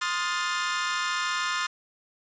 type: chord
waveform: sawtooth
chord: F dominant seventh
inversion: second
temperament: equal with one note detuned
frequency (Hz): 1046.5 / 1244.5 / 1414.8 / 1760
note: C6 / Eb6 / F6 / A6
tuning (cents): 0 / 0 / +22 / 0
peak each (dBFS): -28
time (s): 0.01-1.67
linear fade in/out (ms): 10
effects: resampled to 16000 Hz + 8-bit